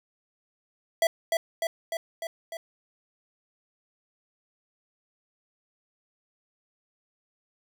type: tone with echo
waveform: square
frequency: 661 Hz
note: E5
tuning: 5 cents sharp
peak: -20 dBFS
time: 1.02-1.07 s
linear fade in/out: 2 ms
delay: 300 ms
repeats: 5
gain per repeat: -3 dB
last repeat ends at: 2.57 s
effects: none